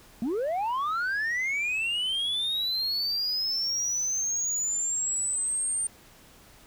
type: linear sweep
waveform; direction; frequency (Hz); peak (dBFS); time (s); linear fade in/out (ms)
sine; up; 209.1 to 8870; -23; 0.22-5.87; 2
effects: tanh soft clip ceiling -25 dBFS + pink hiss -54 dBFS RMS until 6.66 s